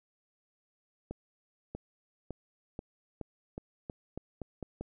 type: accelerating click train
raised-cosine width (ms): 2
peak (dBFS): -25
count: 11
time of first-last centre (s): 1.11-4.81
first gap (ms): 640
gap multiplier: 0.87
effects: none